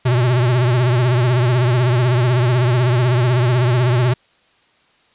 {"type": "tone with vibrato", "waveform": "square", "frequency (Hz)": 123.47, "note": "B2", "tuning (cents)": 0, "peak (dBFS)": -13, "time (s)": [0.05, 4.14], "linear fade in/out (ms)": 10, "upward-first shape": "triangle", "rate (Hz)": 16, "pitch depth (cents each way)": 110, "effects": ["white hiss -56 dBFS RMS until 5.14 s", "resampled to 8000 Hz"]}